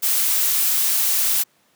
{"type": "noise", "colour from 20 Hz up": "blue", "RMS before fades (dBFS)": -19, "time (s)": [0.02, 1.44], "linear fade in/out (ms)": 20, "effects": ["pink hiss -60 dBFS RMS until 1.75 s", "high-pass 200 Hz 12 dB/octave"]}